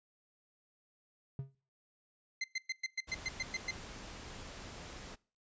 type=tone with exponential decay; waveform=triangle; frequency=135.3 Hz; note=C#3; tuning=42 cents flat; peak=-32 dBFS; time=1.39-1.55 s; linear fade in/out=2 ms; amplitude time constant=34 ms
type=tone bursts; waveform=sawtooth; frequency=2070 Hz; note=C7; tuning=19 cents flat; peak=-30 dBFS; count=10; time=2.41-3.71 s; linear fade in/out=5 ms; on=31 ms; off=110 ms
type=noise; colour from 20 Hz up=pink; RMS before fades=-48 dBFS; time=3.07-5.16 s; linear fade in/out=20 ms
effects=noise-tail reverb RT60 0.4 s tail -23 dB re dry + resampled to 16000 Hz